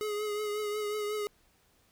square tone with vibrato, 420 Hz, G#4, 19 cents sharp, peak -32 dBFS, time 0.01-1.27 s, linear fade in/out 0 ms, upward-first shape triangle, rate 5.5 Hz, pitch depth 36 cents each way, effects pink hiss -67 dBFS RMS until 1.91 s

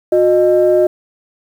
sine tone pair together, 361.5 / 615.1 Hz, F#4 / D#5, -40 / -20 cents, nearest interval major sixth, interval 920 cents, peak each -10 dBFS, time 0.12-0.87 s, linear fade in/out 5 ms, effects tanh soft clip ceiling -2 dBFS + 7-bit

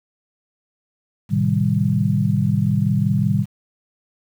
sine chord, A half-diminished seventh, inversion none, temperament equal, 110 / 130.81 / 155.56 / 196 Hz, A2 / C3 / Eb3 / G3, 0 / 0 / 0 / 0 cents, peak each -21 / -22 / -21 / -20 dBFS, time 1.29-3.46 s, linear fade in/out 50 ms, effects 8-bit

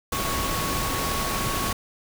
sine tone in noise, 1108.7 Hz, C#6, in tune, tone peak -30 dBFS, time 0.12-1.73 s, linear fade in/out 5 ms, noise pink, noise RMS -27 dBFS, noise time 0.12-1.73 s, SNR -6 dB, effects none

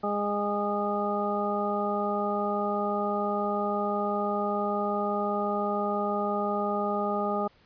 harmonic tone, 205.1 Hz, G#3, 21 cents flat, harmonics 1 / 2 / 3 / 4 / 6, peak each -32 / -32 / -32 / -32 / -32 dBFS, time 0.03-7.48 s, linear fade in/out 10 ms, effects pink hiss -61 dBFS RMS until 7.65 s + resampled to 11025 Hz

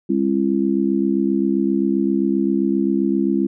harmonic tone, 67.6 Hz, C#2, 43 cents flat, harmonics 3 / 4 / 5, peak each -20 / -20 / -20 dBFS, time 0.09-3.47 s, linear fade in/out 10 ms, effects none

